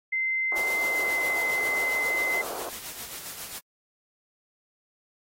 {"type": "tone with pitch glide", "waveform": "sine", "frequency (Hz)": [2073, 2054], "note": ["C7", "C7"], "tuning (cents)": [-17, -33], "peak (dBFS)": -24, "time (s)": [0.12, 2.42], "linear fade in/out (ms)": 10, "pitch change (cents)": -16, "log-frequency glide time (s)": [0.81, 1.14]}
{"type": "band-pass noise", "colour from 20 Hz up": "pink", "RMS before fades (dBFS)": -37, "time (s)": [0.52, 2.69], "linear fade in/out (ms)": 0, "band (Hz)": [400, 1200], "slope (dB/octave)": 24}
{"type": "noise with tremolo", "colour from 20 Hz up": "white", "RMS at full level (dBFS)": -37, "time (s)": [0.55, 3.6], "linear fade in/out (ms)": 20, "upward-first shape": "sine", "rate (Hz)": 7.4, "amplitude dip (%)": 45}
{"effects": ["AAC 48 kbps"]}